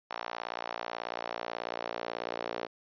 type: tone with high-pass filter sweep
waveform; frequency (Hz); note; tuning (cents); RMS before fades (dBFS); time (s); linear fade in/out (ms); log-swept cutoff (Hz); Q
sawtooth; 58.27; A#1; 0; -38; 0.1-2.67; 10; 830 to 490; 1.7
effects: resampled to 11025 Hz